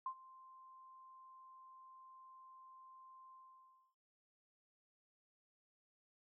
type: tone with ADSR envelope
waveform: sine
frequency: 1046.5 Hz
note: C6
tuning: in tune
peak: -37 dBFS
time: 0.06-3.95 s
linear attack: 3 ms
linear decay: 74 ms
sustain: -20 dB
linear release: 620 ms
effects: none